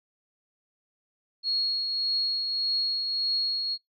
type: tone with tremolo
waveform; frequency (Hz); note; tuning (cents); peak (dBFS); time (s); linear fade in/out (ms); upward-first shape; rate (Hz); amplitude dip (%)
sine; 4309; C#8; -50; -23; 1.43-3.78; 50; triangle; 1.7; 40
effects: noise-tail reverb RT60 0.2 s tail -26 dB re dry + AAC 32 kbps